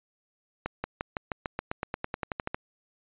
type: accelerating click train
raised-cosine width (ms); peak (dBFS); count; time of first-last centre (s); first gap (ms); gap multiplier
0.5; -15; 17; 0.66-2.545; 180; 0.94
effects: resampled to 8000 Hz